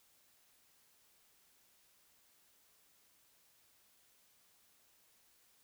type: silence
effects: white hiss -70 dBFS RMS until 5.63 s